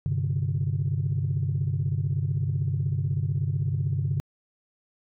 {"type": "chord", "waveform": "sine", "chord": "G suspended fourth", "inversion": "none", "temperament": "equal", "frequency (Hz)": [98, 130.81, 146.83], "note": ["G2", "C3", "D3"], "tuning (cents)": [0, 0, 0], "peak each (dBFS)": -27, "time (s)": [0.06, 4.2], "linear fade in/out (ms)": 0, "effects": ["tanh soft clip ceiling -17 dBFS"]}